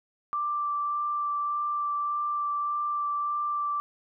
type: tone with vibrato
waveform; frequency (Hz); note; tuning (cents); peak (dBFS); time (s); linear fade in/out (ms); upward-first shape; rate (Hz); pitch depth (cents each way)
sine; 1174.7; D6; 0; -26; 0.33-3.8; 0; sine; 1.7; 9
effects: none